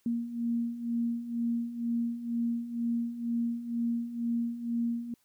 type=beating tone pair; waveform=sine; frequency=233.1 / 235.2 Hz; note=A#3 / A#3; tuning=0 / +16 cents; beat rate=2.1 Hz; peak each=-35 / -30 dBFS; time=0.06-5.14 s; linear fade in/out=2 ms; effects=white hiss -71 dBFS RMS until 5.24 s